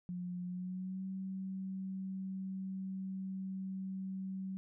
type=tone with pitch glide; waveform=sine; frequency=178.7 to 190.42 Hz; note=F3 to G3; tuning=+40 to -50 cents; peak=-38 dBFS; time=0.09-4.57 s; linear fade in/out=0 ms; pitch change=+110 cents; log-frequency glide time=0.44-1.05 s; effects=none